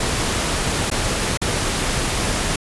pink noise with dropouts, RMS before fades -21 dBFS, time 0-2.56 s, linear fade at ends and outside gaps 5 ms, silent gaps 0.902-0.913 / 1.374-1.415 s, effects resampled to 24000 Hz

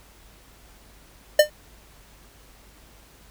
square tone with exponential decay, 602 Hz, D5, 43 cents sharp, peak -8 dBFS, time 1.39-1.5 s, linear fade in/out 5 ms, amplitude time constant 22 ms, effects added 51 Hz sine -53 dBFS peak until 3.3 s + pink hiss -53 dBFS RMS until 3.3 s

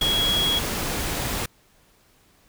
sine tone in noise, 3322 Hz, G#7, in tune, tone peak -20 dBFS, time 0.01-0.59 s, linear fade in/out 5 ms, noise pink, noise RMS -27 dBFS, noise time 0.01-1.46 s, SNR +4 dB, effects pink hiss -59 dBFS RMS until 2.48 s

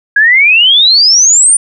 sine exponential sweep, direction up, 1626 to 9397 Hz, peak -3 dBFS, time 0.16-1.57 s, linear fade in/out 5 ms, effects none

